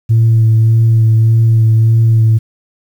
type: tone with vibrato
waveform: sine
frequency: 112.5 Hz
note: A2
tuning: 39 cents sharp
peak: -4 dBFS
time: 0.09-2.39 s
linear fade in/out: 20 ms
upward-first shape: sine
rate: 1.7 Hz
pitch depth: 19 cents each way
effects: tanh soft clip ceiling -3 dBFS + 7-bit